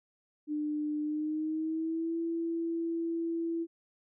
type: tone with pitch glide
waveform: sine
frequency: 300 to 332.9 Hz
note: D4 to E4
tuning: +37 to +17 cents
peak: -30 dBFS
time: 0.47-3.67 s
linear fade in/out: 50 ms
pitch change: +180 cents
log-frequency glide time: 1.02-2.18 s
effects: none